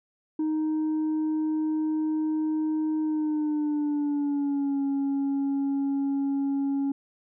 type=tone with pitch glide; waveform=sine; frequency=311.1 to 277.2 Hz; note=D#4 to C#4; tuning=0 to 0 cents; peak=-21 dBFS; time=0.39-6.92 s; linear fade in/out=5 ms; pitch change=-200 cents; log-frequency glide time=3.01-4.82 s; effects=tanh soft clip ceiling -23 dBFS